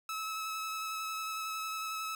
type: tone with vibrato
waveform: sawtooth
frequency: 1297 Hz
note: E6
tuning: 28 cents flat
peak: -32 dBFS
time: 0.09-2.15 s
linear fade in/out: 2 ms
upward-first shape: sine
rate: 11 Hz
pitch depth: 14 cents each way
effects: none